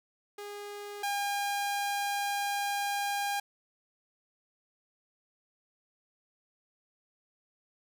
sawtooth tone pair in turn, 410.1 / 807.5 Hz, G#4 / G#5, -22 / -49 cents, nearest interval octave, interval 1173 cents, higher second, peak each -36 / -26 dBFS, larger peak second, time 0.38-1.03 / 1.03-3.4 s, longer second, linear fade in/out 5 ms, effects none

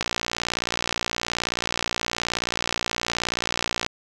click train, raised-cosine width 0.2 ms, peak -6 dBFS, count 228, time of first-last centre 0.01-3.864 s, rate 58.9 Hz, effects none

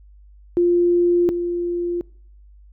sine tone pair in turn, 349.2 / 347.9 Hz, F4 / F4, 0 / -7 cents, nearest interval unison, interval 7 cents, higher first, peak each -13 / -20 dBFS, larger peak first, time 0.57-1.29 / 1.29-2.01 s, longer neither, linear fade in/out 0 ms, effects noise-tail reverb RT60 0.6 s tail -25 dB re dry + added 50 Hz sine -44 dBFS peak until 2.72 s

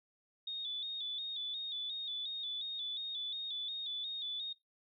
sine tone with vibrato, 3593 Hz, A7, 36 cents sharp, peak -37 dBFS, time 0.47-4.53 s, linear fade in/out 5 ms, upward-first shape square, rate 2.8 Hz, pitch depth 57 cents each way, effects noise-tail reverb RT60 0.2 s tail -22 dB re dry

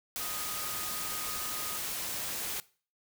sine tone in noise, 1244.5 Hz, D#6, in tune, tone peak -44 dBFS, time 0.2-1.78 s, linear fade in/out 0 ms, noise white, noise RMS -36 dBFS, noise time 0.16-2.6 s, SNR -11 dB, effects noise-tail reverb RT60 0.4 s tail -20 dB re dry

